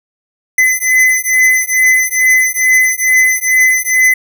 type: beating tone pair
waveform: square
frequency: 2026 / 2028.3 Hz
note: B6 / B6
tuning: +44 / +46 cents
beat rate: 2.3 Hz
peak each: -12 dBFS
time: 0.58-4.14 s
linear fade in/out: 5 ms
effects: none